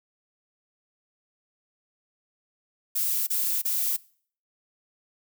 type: noise bursts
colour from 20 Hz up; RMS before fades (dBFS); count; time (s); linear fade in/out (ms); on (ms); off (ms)
violet; -26; 3; 2.95-3.968; 10; 320; 29
effects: noise-tail reverb RT60 0.5 s tail -22 dB re dry